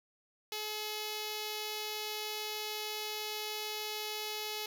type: tone with notch filter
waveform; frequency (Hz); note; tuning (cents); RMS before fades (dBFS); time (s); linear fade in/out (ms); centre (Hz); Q
5% pulse; 426.4; G#4; +46; -39; 0.52-4.66; 2; 1500; 1.3
effects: none